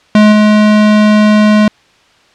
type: tone with level steps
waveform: square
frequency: 211.8 Hz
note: G#3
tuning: 34 cents sharp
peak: -3 / -5 dBFS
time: 0.15-1.68 s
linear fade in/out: 2 ms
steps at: 0.32 s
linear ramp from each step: 5 ms
effects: white hiss -47 dBFS RMS until 2.34 s + low-pass 4000 Hz 12 dB/octave